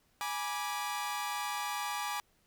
sawtooth chord, G# diminished, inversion none, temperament equal with one note detuned, 830.6 / 973 / 1174.7 Hz, G#5 / B5 / D6, 0 / -26 / 0 cents, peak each -34 / -36 / -35 dBFS, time 0.21-2.2 s, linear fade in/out 0 ms, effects pink hiss -71 dBFS RMS until 2.46 s

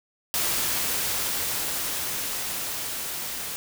white noise with level ramp, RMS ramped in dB -25 to -33 dBFS, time 0.34-3.56 s, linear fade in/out 0 ms, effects none

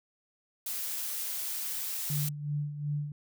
blue noise, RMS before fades -35 dBFS, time 0.66-2.29 s, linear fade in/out 5 ms
sine tone with tremolo, 146.83 Hz, D3, in tune, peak -28 dBFS, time 2.1-3.12 s, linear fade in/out 2 ms, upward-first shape sine, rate 2.7 Hz, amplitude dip 65%
effects none

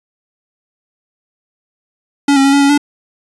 square tone with pitch steps, 282.9 / 272.1 / 276.4 / 282.3 / 279.7 / 289.6 Hz, C#4 / C#4 / C#4 / C#4 / C#4 / D4, +35 / -32 / -5 / +32 / +16 / -24 cents, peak -8 dBFS, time 2.28-2.778 s, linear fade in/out 5 ms, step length 83 ms, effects resampled to 24000 Hz

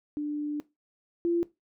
sine tone pair in turn, 296 / 342.1 Hz, D4 / F4, +14 / -36 cents, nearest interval minor third, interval 250 cents, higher second, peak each -28 / -23 dBFS, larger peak second, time 0.17-0.6 / 1.25-1.43 s, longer first, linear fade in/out 0 ms, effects noise-tail reverb RT60 0.2 s tail -18 dB re dry

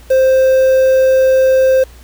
triangle tone with quantisation, 524 Hz, C5, 2 cents sharp, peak -5 dBFS, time 0.1-1.84 s, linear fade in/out 10 ms, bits 5, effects added 60 Hz sine -36 dBFS peak until 2.03 s + pink hiss -44 dBFS RMS until 2.03 s

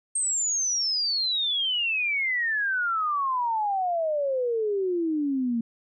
sine exponential sweep, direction down, 8540 to 226.5 Hz, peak -23 dBFS, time 0.15-5.61 s, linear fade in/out 5 ms, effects none

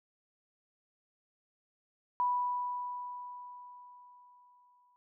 sine tone with exponential decay, 985 Hz, B5, 5 cents flat, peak -26 dBFS, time 2.2-4.96 s, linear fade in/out 0 ms, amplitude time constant 600 ms, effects none

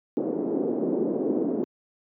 white band-pass noise, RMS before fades -26 dBFS, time 0.17-1.64 s, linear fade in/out 0 ms, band 230 to 400 Hz, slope 24 dB/octave, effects high-pass 150 Hz 12 dB/octave

